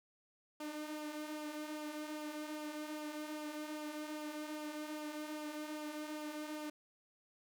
sawtooth tone with flanger, 303 Hz, D#4, 46 cents flat, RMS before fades -44 dBFS, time 0.6-6.7 s, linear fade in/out 5 ms, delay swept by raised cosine 0.49 to 4.49 ms, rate 2.5 Hz, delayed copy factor -0.5, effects none

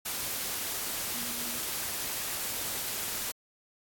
sine tone in noise, 239.6 Hz, A#3, 48 cents sharp, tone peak -45 dBFS, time 1.14-1.58 s, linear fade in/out 10 ms, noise white, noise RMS -34 dBFS, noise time 0.05-3.32 s, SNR -14 dB, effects AAC 64 kbps

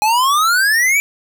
square exponential sweep, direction up, 830.6 to 2349 Hz, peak -12 dBFS, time 0.02-1 s, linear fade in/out 0 ms, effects none

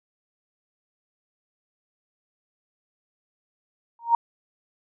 sine tone with exponential growth, 932.3 Hz, A#5, in tune, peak -11 dBFS, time 3.99-4.15 s, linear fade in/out 2 ms, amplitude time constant 33 ms, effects none

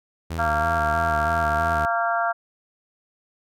sawtooth tone with vibrato, 78.9 Hz, D#2, 25 cents sharp, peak -23 dBFS, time 0.3-1.86 s, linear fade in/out 10 ms, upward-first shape square, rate 3.1 Hz, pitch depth 69 cents each way
harmonic tone, 230 Hz, A#3, 23 cents flat, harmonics 3 / 4 / 5 / 6 / 7, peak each -23 / -29 / -30 / -25 / -31 dBFS, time 0.38-2.33 s, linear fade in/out 20 ms
effects none

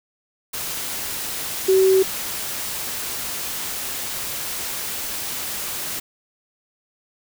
sine tone in noise, 380 Hz, F#4, 46 cents sharp, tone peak -12 dBFS, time 1.68-2.03 s, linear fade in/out 10 ms, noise white, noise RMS -28 dBFS, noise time 0.53-6 s, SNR +13 dB, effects none

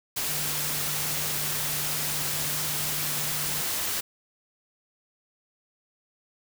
sine tone in noise, 150 Hz, D3, 37 cents sharp, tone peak -39 dBFS, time 0.28-3.62 s, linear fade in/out 10 ms, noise white, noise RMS -29 dBFS, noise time 0.16-4.01 s, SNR -13 dB, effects none

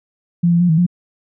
sine tone with pitch steps, 172.3 / 170.9 / 176.7 / 159.3 / 176.6 Hz, F3 / F3 / F3 / D#3 / F3, -23 / -37 / +21 / +41 / +20 cents, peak -10 dBFS, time 0.43-0.865 s, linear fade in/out 10 ms, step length 87 ms, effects none

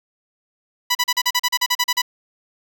10% pulse tone bursts, 987.8 Hz, B5, in tune, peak -7 dBFS, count 13, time 0.9-2.019 s, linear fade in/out 10 ms, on 51 ms, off 38 ms, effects none

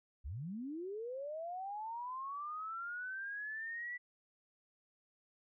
sine linear sweep, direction up, 53.5 to 1974 Hz, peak -40 dBFS, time 0.24-3.98 s, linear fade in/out 20 ms, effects none

